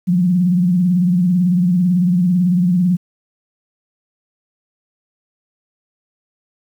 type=tone with vibrato; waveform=sine; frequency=178.7 Hz; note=F3; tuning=40 cents sharp; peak=-11 dBFS; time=0.07-2.97 s; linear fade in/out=20 ms; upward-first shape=sine; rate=18 Hz; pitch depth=87 cents each way; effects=8-bit